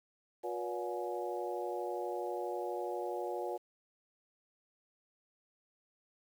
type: harmonic tone with a mistuned harmonic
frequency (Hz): 120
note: B2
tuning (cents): -49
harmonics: 3 / 4 / 5 / 6 / 7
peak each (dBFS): -40 / -41 / -42 / -43 / -43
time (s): 0.43-3.58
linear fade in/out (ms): 20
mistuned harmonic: 5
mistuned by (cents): -82
effects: 10-bit